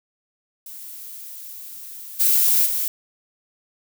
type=noise with level steps; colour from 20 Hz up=violet; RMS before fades=-37 / -17 / -23 dBFS; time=0.66-2.88 s; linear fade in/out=2 ms; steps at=2.19 / 2.65 s; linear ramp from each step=20 ms; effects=none